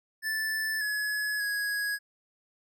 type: tone with pitch steps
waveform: square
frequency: 1756 / 1696 / 1662 Hz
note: A6 / G#6 / G#6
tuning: -4 / +36 / +1 cents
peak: -29 dBFS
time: 0.22-1.99 s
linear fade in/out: 50 ms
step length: 590 ms
effects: none